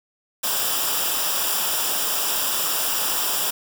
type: noise with comb filter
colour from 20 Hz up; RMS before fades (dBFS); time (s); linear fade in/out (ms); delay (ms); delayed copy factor
white; -23; 0.43-3.51; 10; 0.47; -0.7
effects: none